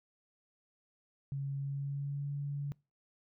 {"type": "tone with pitch glide", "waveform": "sine", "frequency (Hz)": [138.59, 142.57], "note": ["C#3", "C#3"], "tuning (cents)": [0, 49], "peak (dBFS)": -34, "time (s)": [1.32, 2.72], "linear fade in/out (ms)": 0, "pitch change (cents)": 49, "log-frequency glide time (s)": [1.56, 2.31], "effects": ["noise-tail reverb RT60 0.3 s tail -25 dB re dry"]}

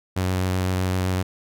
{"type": "tone with vibrato", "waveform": "sawtooth", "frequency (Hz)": 92.5, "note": "F#2", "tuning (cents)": 0, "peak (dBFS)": -17, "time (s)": [0.16, 1.23], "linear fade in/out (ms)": 10, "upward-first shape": "sine", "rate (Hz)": 7.8, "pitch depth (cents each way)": 14, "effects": []}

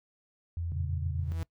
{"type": "tone", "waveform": "sine", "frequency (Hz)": 84.7, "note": "E2", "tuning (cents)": 48, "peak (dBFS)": -31, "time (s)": [0.57, 1.43], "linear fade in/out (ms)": 0}
{"type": "chord", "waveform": "sine", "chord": "F# major", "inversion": "none", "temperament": "just", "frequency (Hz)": [92.5, 115.62, 138.75], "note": ["F#2", "A#2", "C#3"], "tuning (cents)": [0, -14, 2], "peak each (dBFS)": [-40, -41, -36], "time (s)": [0.72, 1.32], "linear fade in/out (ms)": 0}
{"type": "tone with exponential growth", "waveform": "sawtooth", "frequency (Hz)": 163.3, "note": "E3", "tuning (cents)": -16, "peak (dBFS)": -34, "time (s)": [1.14, 1.43], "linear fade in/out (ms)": 2, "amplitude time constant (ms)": 62}
{"effects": ["noise-tail reverb RT60 0.1 s tail -22 dB re dry"]}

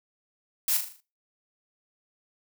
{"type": "noise with echo", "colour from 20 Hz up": "blue", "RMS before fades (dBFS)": -25, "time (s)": [0.68, 0.77], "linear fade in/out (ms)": 2, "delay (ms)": 39, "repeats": 6, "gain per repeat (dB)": -6, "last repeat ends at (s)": 1.004, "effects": ["noise-tail reverb RT60 0.3 s tail -20 dB re dry"]}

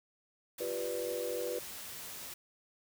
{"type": "noise", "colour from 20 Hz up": "white", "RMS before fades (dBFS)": -45, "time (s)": [0.58, 2.34], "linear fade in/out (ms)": 5}
{"type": "chord", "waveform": "sine", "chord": "G dominant seventh", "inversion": "third", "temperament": "equal", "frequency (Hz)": [349.2, 392, 493.9, 587.3], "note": ["F4", "G4", "B4", "D5"], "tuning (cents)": [0, 0, 0, 0], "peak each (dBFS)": [-42, -42, -36, -42], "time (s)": [0.6, 1.59], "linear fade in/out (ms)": 5}
{"effects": []}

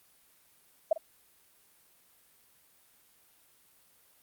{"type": "tone with echo", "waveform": "sine", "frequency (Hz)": 643, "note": "E5", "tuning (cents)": -43, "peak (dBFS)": -20, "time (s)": [0.91, 0.93], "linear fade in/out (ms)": 5, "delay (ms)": 48, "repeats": 1, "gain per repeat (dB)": -15, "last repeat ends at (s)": 0.978, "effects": ["white hiss -64 dBFS RMS until 4.22 s", "Opus 32 kbps"]}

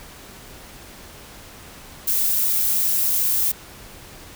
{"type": "noise", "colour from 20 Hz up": "violet", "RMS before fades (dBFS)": -20, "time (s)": [2.07, 3.52], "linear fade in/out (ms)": 10, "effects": ["pink hiss -42 dBFS RMS until 4.35 s"]}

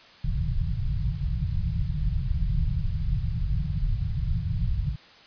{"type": "low-pass noise", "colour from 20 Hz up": "pink", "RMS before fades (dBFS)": -26, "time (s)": [0.24, 4.96], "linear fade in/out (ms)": 5, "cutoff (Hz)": 170, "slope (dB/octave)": 96, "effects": ["white hiss -51 dBFS RMS until 5.26 s", "resampled to 11025 Hz"]}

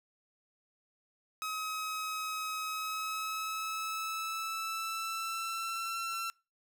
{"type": "tone with pitch glide", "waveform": "sawtooth", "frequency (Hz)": [1273, 1348.7], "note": ["D#6", "E6"], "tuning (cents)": [39, 39], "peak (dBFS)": -31, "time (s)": [1.42, 6.3], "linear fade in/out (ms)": 0, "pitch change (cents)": 100, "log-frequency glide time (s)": [2.62, 5.97], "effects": ["noise-tail reverb RT60 0.3 s tail -25 dB re dry"]}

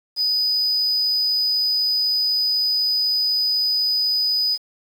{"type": "tone", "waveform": "sine", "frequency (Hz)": 4978, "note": "D#8", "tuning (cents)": 0, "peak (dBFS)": -15, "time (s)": [0.16, 4.58], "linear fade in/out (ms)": 50, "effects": ["tanh soft clip ceiling -16 dBFS", "7-bit"]}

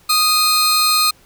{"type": "tone pair together", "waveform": "sawtooth", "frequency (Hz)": [1244.5, 4186], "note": ["D#6", "C8"], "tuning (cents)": [0, 0], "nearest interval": "octave + major sixth", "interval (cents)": 2100, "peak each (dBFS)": -12, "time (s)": [0.09, 1.11], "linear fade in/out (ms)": 10, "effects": ["pink hiss -51 dBFS RMS until 1.25 s"]}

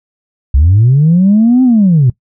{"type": "linear two-way sweep", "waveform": "sine", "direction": "up then down", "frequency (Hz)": [62, 261.6, 116.3], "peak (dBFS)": -3, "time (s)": [0.54, 2.1], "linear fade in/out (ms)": 5, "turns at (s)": 1.63, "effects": ["noise-tail reverb RT60 0.1 s tail -20 dB re dry", "tanh soft clip ceiling -1 dBFS"]}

